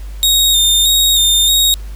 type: tone with vibrato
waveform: sawtooth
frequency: 3693 Hz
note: A#7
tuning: 17 cents flat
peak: -6 dBFS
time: 0.23-1.74 s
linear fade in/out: 0 ms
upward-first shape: square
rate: 1.6 Hz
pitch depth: 33 cents each way
effects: added 50 Hz sine -24 dBFS peak until 1.95 s + pink hiss -43 dBFS RMS until 1.95 s